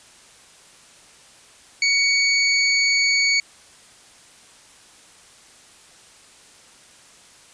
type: tone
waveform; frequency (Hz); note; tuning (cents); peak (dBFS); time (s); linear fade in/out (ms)
25% pulse; 2239; C#7; +17; -12; 1.82-3.4; 2
effects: white hiss -49 dBFS RMS until 7.53 s + resampled to 22050 Hz